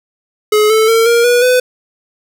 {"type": "tone with pitch steps", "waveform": "square", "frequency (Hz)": [424.4, 438.9, 453.8, 469.3, 485.3, 501.8], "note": ["G#4", "A4", "A#4", "A#4", "B4", "B4"], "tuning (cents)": [38, -4, -47, 12, -30, 28], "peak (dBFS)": -8, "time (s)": [0.52, 1.6], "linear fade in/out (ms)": 5, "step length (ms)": 180, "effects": []}